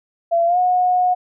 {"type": "tone with pitch glide", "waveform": "sine", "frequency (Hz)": [678, 726.7], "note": ["E5", "F#5"], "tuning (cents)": [49, -31], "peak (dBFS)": -13, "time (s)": [0.31, 1.15], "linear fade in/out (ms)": 20, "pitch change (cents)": 120, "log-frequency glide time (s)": [0.46, 0.58], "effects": []}